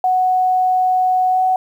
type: tone with pitch glide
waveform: sine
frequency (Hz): 740 to 746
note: F#5 to F#5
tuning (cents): 0 to +14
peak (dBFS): -12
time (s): 0.04-1.56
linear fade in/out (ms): 2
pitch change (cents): +14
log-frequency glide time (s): 1.3-1.41
effects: 8-bit